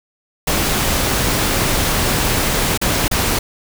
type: noise with dropouts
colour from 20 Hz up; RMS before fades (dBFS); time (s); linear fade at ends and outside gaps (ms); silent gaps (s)
pink; -17; 0.47-3.39; 5; 2.776-2.814 / 3.081-3.112
effects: none